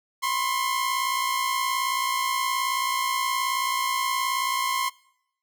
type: tone pair together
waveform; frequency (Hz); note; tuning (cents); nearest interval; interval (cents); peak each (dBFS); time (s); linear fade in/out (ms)
sawtooth; 1012 / 1070.8; B5 / C6; +42 / +40; minor second; 98; -25 / -21; 0.22-4.9; 20
effects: noise-tail reverb RT60 0.8 s tail -24 dB re dry